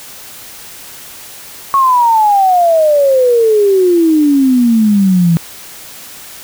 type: exponential sweep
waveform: sine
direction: down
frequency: 1108.7 to 163.3 Hz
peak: -6 dBFS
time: 1.74-5.37 s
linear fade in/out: 0 ms
effects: white hiss -32 dBFS RMS until 6.43 s